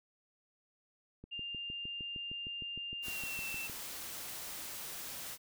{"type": "click train", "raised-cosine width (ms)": 3, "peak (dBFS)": -36, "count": 17, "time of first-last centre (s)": [1.24, 3.698], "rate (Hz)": 6.51}
{"type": "tone with pitch glide", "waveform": "sine", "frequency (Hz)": [2800, 2677], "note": ["F7", "E7"], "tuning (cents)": [4, 26], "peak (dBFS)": -39, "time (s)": [1.31, 3.68], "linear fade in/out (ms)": 20, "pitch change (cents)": -78, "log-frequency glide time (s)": [3.01, 3.45]}
{"type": "noise", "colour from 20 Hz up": "white", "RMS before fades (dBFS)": -44, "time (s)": [3.02, 5.38], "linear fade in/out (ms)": 50}
{"effects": []}